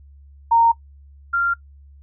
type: tone pair in turn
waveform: sine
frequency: 924 / 1387.4 Hz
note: A#5 / F6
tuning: -16 / -12 cents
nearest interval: perfect fifth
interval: 704 cents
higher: second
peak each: -11 / -16 dBFS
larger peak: first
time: 0.51-0.72 / 1.33-1.54 s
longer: neither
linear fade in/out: 10 ms
effects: noise-tail reverb RT60 0.1 s tail -21 dB re dry + added 70 Hz sine -43 dBFS peak until 2.02 s